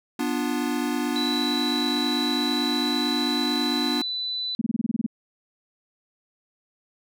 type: chord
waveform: square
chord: B diminished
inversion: none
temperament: equal with one note detuned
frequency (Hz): 244.7 / 293.7 / 349.2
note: B3 / D4 / F4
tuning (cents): -16 / 0 / 0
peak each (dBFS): -28 / -28 / -32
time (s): 0.19-4.02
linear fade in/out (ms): 5
type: tone with pitch glide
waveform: sine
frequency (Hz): 3951 to 3990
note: B7 to B7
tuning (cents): 0 to +17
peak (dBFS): -26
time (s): 1.16-4.55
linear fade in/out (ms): 0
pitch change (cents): +17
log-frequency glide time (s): 2.22-4.28
type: tone bursts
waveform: sine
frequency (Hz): 225.1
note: A3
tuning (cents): +40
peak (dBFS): -20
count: 10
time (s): 4.59-5.064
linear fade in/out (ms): 5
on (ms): 24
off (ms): 26
effects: none